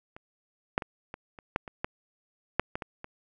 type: clicks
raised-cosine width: 0.5 ms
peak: -29 / -9 / -21 / -23 / -30 / -11 / -25 / -14 / -7 / -17 / -20 / -24 dBFS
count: 12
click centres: 0.165 / 0.779 / 0.822 / 1.141 / 1.388 / 1.561 / 1.678 / 1.845 / 2.596 / 2.755 / 2.822 / 3.044 s
effects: none